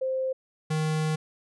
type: tone pair in turn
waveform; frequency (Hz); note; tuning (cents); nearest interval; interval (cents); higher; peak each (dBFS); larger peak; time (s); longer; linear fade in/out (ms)
sine / square; 523.3 / 155.95; C5 / D#3; 0 / +4; octave + major sixth; 2096; first; -25; neither; 0.01-0.33 / 0.7-1.16; second; 10
effects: resampled to 24000 Hz